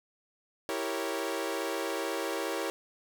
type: chord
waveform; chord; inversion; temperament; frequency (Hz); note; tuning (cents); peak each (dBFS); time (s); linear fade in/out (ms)
sawtooth; E diminished seventh; none; equal; 329.6 / 392 / 466.2 / 554.4; E4 / G4 / Bb4 / Db5; 0 / 0 / 0 / 0; -33; 0.69-2.7; 0
effects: none